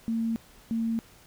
sine tone pair in turn, 227.3 / 227.3 Hz, A#3 / A#3, -43 / -43 cents, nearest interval unison, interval 0 cents, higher neither, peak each -25 dBFS, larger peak neither, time 0.08-0.36 / 0.71-0.99 s, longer neither, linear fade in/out 0 ms, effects pink hiss -55 dBFS RMS until 1.26 s

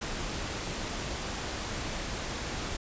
pink noise, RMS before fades -35 dBFS, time 0.01-2.77 s, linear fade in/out 10 ms, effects resampled to 16000 Hz

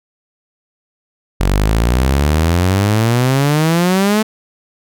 sawtooth exponential sweep, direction up, 45.46 to 220 Hz, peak -7 dBFS, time 1.4-4.23 s, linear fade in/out 10 ms, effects none

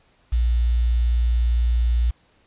sine tone with quantisation, 58.9 Hz, A#1, 19 cents sharp, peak -16 dBFS, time 0.32-2.11 s, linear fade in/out 10 ms, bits 7, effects pink hiss -60 dBFS RMS until 2.46 s + resampled to 8000 Hz

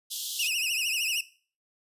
pink high-pass noise, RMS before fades -34 dBFS, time 0.1-0.49 s, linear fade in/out 20 ms, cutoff 3000 Hz, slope 96 dB/octave
sawtooth tone with vibrato, 2698 Hz, E7, 40 cents sharp, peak -23 dBFS, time 0.39-1.21 s, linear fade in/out 5 ms, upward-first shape triangle, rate 13 Hz, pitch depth 160 cents each way
effects noise-tail reverb RT60 0.4 s tail -17 dB re dry + resampled to 32000 Hz

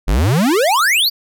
square exponential sweep, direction up, 41 to 4858 Hz, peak -12 dBFS, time 0.07-1.1 s, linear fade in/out 20 ms, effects none

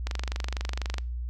click train, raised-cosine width 0.2 ms, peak -15 dBFS, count 23, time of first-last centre 0.07-0.983 s, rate 24.1 Hz, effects noise-tail reverb RT60 0.4 s tail -25 dB re dry + added 60 Hz sine -30 dBFS peak until 1.29 s

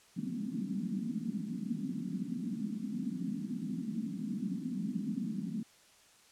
pink band-pass noise, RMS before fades -37 dBFS, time 0.16-5.63 s, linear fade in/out 10 ms, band 180 to 260 Hz, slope 48 dB/octave, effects white hiss -62 dBFS RMS until 6.31 s + low-pass 9000 Hz 12 dB/octave

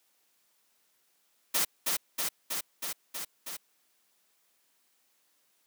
white noise with echo, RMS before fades -27 dBFS, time 1.54-1.65 s, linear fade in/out 10 ms, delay 320 ms, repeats 6, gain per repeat -2 dB, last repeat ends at 3.57 s, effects white hiss -71 dBFS RMS until 5.66 s + high-pass 200 Hz 12 dB/octave

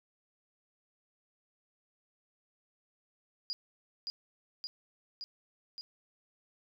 sine tone with echo, 4873 Hz, D#8, 37 cents flat, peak -33 dBFS, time 3.5-3.53 s, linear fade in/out 0 ms, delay 570 ms, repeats 4, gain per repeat -2 dB, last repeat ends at 5.81 s, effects none

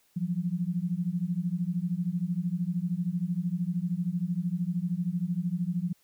sine beating tone pair, 169.4 / 182.4 Hz, E3 / F#3, +48 / -24 cents, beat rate 13 Hz, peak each -30 dBFS, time 0.16-5.93 s, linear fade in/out 10 ms, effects white hiss -67 dBFS RMS until 6.03 s

